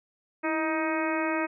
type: harmonic tone with a mistuned harmonic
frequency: 314.1 Hz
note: D#4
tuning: 16 cents sharp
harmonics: 1 / 2 / 3 / 4 / 5 / 6 / 7 / 8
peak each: -29 / -32 / -34 / -35 / -36 / -37 / -37 / -38 dBFS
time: 0.43-1.47 s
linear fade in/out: 20 ms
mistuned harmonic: 1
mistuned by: +58 cents
effects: none